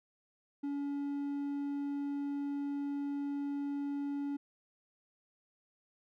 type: tone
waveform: triangle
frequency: 283.7 Hz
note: C#4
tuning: 40 cents sharp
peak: -32 dBFS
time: 0.63-4.37 s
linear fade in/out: 10 ms
effects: none